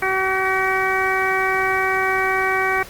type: harmonic tone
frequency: 380 Hz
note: F#4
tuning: 46 cents sharp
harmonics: 1 / 2 / 3 / 4 / 5 / 6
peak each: -24 / -24 / -24 / -24 / -24 / -24 dBFS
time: 0.02-2.83 s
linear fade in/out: 5 ms
effects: pink hiss -39 dBFS RMS until 2.89 s + Opus 24 kbps